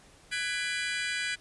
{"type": "chord", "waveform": "30% pulse", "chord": "G# half-diminished seventh", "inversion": "third", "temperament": "just", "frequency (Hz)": [1495.1, 1661.2, 1993.5, 2392], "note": ["F#6", "G#6", "B6", "D7"], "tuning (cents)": [18, 0, 16, 31], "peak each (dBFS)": -33, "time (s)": [0.31, 1.36], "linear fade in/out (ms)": 20, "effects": ["pink hiss -57 dBFS RMS until 1.4 s", "resampled to 24000 Hz"]}